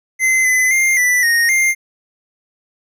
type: tone with pitch steps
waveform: square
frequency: 2057 / 2021 / 2109 / 1979 / 1861 / 2108 Hz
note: C7 / B6 / C7 / B6 / A#6 / C7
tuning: -30 / +39 / +13 / +3 / -3 / +12 cents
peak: -12 dBFS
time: 0.19-1.75 s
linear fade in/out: 50 ms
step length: 260 ms
effects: resampled to 32000 Hz